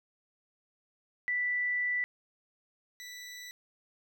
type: tone pair in turn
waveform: sine / 20% pulse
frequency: 1973 / 1973 Hz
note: B6 / B6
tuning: -2 / -2 cents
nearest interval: unison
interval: 0 cents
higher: neither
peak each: -28 / -38 dBFS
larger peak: first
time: 1.28-2.04 / 3-3.51 s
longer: first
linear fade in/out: 0 ms
effects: none